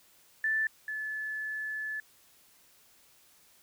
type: tone pair in turn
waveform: sine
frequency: 1760 / 1729.8 Hz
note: A6 / A6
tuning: 0 / -30 cents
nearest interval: unison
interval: 30 cents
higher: first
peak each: -26 / -33 dBFS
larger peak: first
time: 0.44-0.67 / 0.88-2 s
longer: second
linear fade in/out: 2 ms
effects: white hiss -62 dBFS RMS until 3.62 s